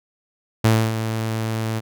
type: tone with ADSR envelope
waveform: sawtooth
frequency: 111.4 Hz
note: A2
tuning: 22 cents sharp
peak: -8 dBFS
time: 0.64-1.81 s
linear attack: 8 ms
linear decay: 270 ms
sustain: -10 dB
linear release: 30 ms
effects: none